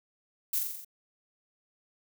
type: noise with echo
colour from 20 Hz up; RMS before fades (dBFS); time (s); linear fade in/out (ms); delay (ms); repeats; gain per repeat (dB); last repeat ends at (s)
violet; -29; 0.53-0.59; 5; 43; 6; -3; 0.848
effects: none